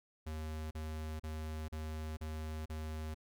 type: tone bursts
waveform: square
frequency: 78.1 Hz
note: D#2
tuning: 7 cents sharp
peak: -40 dBFS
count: 6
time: 0.26-3.145 s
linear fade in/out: 10 ms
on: 450 ms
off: 37 ms
effects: none

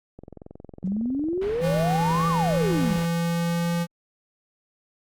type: click train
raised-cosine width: 2 ms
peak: -27 dBFS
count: 46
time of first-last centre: 0.19-2.245 s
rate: 21.9 Hz
type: exponential two-way sweep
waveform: sine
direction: up then down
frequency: 180.2 to 1200 to 180.2 Hz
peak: -23 dBFS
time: 0.84-2.96 s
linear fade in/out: 2 ms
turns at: 2.28 s
type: low-pass noise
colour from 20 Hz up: pink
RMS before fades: -37 dBFS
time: 1.41-3.06 s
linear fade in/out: 10 ms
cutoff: 2800 Hz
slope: 12 dB/octave
type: tone with pitch glide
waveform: square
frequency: 163.9 to 170.86 Hz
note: E3 to F3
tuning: -10 to -38 cents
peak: -23 dBFS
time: 1.6-3.87 s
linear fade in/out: 50 ms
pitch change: +72 cents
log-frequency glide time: 1.77-3.75 s
effects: Opus 48 kbps

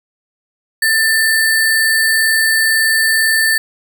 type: tone with sample-and-hold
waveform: sine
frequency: 1779 Hz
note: A6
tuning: 19 cents sharp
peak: -10 dBFS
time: 0.82-3.58 s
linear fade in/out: 5 ms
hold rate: 6300 Hz
effects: none

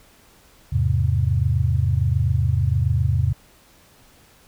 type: chord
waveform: sine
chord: E augmented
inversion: none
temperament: equal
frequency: 82.41 / 103.83 / 130.81 Hz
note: E2 / G#2 / B#2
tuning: 0 / 0 / 0 cents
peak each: -21 dBFS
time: 0.72-3.33 s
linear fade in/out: 10 ms
effects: pink hiss -53 dBFS RMS until 4.47 s

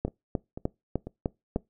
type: two click trains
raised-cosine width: 2 ms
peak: -23 / -13 dBFS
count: 4 / 6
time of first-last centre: 0.08-1.565 / 0.05-1.561 s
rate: 2.02 / 3.31 Hz
effects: noise-tail reverb RT60 0.2 s tail -23 dB re dry

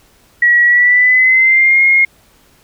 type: tone with pitch glide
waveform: sine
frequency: 1921 to 2144 Hz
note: B6 to C7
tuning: -48 to +42 cents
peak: -6 dBFS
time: 0.42-2.05 s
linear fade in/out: 5 ms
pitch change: +190 cents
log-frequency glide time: 0.65-1.82 s
effects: pink hiss -50 dBFS RMS until 2.63 s

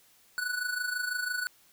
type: tone with amplitude modulation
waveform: square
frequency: 1480 Hz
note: F#6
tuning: in tune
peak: -28 dBFS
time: 0.38-1.47 s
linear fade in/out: 0 ms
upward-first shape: sine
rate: 26 Hz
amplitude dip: 65%
effects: white hiss -62 dBFS RMS until 1.72 s

